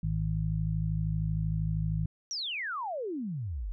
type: harmonic tone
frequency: 52.9 Hz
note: G#1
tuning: 33 cents sharp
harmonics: 1 / 2 / 3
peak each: -33 / -33 / -30 dBFS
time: 0.03-2.06 s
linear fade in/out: 5 ms
type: exponential sweep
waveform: sine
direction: down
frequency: 5930 to 41.27 Hz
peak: -32 dBFS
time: 2.31-3.72 s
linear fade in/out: 0 ms
effects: none